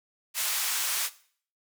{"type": "band-pass noise", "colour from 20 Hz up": "white", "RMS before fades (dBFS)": -29, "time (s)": [0.34, 1.1], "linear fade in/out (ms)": 50, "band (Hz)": [1000, 15000], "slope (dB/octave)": 12, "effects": ["noise-tail reverb RT60 0.5 s tail -17 dB re dry"]}